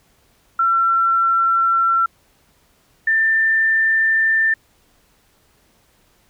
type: tone pair in turn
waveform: sine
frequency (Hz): 1353 / 1786.2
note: E6 / A6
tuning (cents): +45 / +26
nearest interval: perfect fourth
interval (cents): 481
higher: second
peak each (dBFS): -13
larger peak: neither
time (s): 0.59-2.06 / 3.07-4.54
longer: neither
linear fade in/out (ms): 5
effects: pink hiss -58 dBFS RMS until 6.29 s